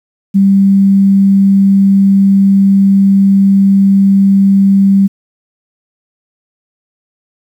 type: tone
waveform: sine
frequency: 196 Hz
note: G3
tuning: in tune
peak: -4 dBFS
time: 0.34-5.08 s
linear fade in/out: 20 ms
effects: 7-bit